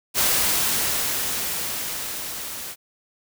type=noise with level ramp; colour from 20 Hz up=white; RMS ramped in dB=-19 to -34 dBFS; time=0.14-2.76 s; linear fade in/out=50 ms; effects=none